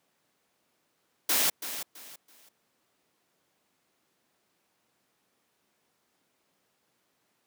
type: noise with echo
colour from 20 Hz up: white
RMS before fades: -25 dBFS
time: 1.29-1.5 s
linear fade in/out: 5 ms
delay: 330 ms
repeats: 3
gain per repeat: -11 dB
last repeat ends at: 2.49 s
effects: pink hiss -73 dBFS RMS until 7.46 s + high-pass 200 Hz 12 dB/octave